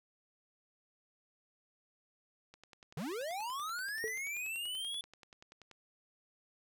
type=click train; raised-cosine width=0.2 ms; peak=-37 dBFS; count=34; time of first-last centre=2.54-5.713 s; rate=10.4 Hz
type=linear sweep; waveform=square; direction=up; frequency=128.8 to 3468 Hz; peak=-38 dBFS; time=2.97-5.01 s; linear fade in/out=2 ms
type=tone with exponential decay; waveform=sine; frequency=439.3 Hz; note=A4; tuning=3 cents flat; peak=-32 dBFS; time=4.04-4.2 s; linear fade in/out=0 ms; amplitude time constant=34 ms
effects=none